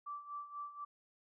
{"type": "tone with tremolo", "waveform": "sine", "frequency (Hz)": 1165, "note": "D6", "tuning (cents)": -14, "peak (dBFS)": -40, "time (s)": [0.06, 0.85], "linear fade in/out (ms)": 10, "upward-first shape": "sine", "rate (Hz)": 4.1, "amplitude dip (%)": 75, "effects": []}